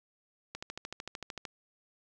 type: click train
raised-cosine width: 0.2 ms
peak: -22 dBFS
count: 13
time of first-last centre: 0.55-1.452 s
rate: 13.3 Hz
effects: none